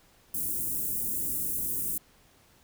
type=band-stop noise; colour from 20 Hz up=white; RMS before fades=-31 dBFS; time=0.34-1.98 s; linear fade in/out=5 ms; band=350 to 9100 Hz; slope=24 dB/octave; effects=pink hiss -61 dBFS RMS until 2.63 s